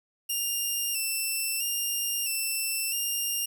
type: tone with vibrato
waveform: 5% pulse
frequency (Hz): 2741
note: F7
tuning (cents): -33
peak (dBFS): -19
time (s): 0.29-3.46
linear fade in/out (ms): 10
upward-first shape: square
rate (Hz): 0.76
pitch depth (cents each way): 42
effects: none